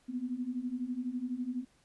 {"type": "beating tone pair", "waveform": "sine", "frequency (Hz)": [241.4, 253.4], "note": ["B3", "B3"], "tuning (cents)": [-39, 45], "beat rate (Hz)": 12, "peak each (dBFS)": [-38, -35], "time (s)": [0.08, 1.65], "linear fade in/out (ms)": 20, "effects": ["pink hiss -68 dBFS RMS until 1.84 s", "resampled to 24000 Hz"]}